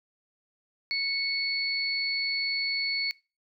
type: tone pair together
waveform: sine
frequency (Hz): 2211 / 4422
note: C#7 / C#8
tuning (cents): -5 / -5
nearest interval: octave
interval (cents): 1200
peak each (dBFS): -29 / -29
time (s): 0.91-3.11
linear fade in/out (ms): 0
effects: noise-tail reverb RT60 0.3 s tail -22 dB re dry